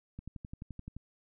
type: click train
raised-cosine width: 5 ms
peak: -30 dBFS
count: 10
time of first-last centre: 0.19-0.966 s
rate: 11.6 Hz
effects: none